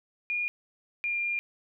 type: tone pair in turn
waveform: sine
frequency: 2429 / 2401 Hz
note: D#7 / D7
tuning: -42 / +38 cents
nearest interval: unison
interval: 20 cents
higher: first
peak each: -27 dBFS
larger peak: neither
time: 0.3-0.48 / 1.04-1.39 s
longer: second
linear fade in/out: 0 ms
effects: none